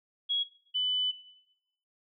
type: tone pair in turn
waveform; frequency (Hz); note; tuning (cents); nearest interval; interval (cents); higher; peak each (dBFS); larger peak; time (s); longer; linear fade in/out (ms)
sine; 3322 / 3000; G#7 / F#7; 0 / +23; major second; 177; first; -26; neither; 0.29-0.44 / 0.74-1.12; second; 20
effects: noise-tail reverb RT60 0.9 s tail -18 dB re dry